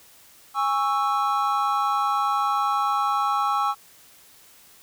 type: chord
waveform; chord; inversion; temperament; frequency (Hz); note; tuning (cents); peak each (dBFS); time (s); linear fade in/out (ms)
triangle; C# minor; second; equal with one note detuned; 821.1 / 1108.7 / 1318.5; G#5 / C#6 / E6; -20 / 0 / 0; -23; 0.54-3.75; 50
effects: white hiss -52 dBFS RMS until 4.82 s